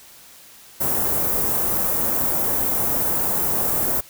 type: band-stop noise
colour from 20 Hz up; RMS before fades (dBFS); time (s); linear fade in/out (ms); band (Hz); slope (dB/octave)
white; -21; 0.8-4.01; 10; 870 to 15000; 12
effects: white hiss -46 dBFS RMS until 4.09 s